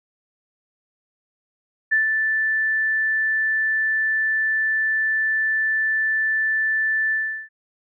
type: tone with ADSR envelope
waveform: sine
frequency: 1760 Hz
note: A6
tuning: in tune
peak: -14 dBFS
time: 1.91-7.49 s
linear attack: 17 ms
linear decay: 130 ms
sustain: -4 dB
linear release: 370 ms
effects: none